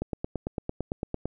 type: click train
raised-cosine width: 2 ms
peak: -16 dBFS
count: 12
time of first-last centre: 0.02-1.256 s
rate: 8.9 Hz
effects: none